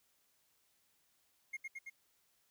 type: tone with echo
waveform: triangle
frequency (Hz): 2139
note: C7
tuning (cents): +38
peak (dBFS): -37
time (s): 1.53-1.57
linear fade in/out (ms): 10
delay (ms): 110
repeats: 3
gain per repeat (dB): -2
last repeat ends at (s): 1.9
effects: white hiss -75 dBFS RMS until 2.5 s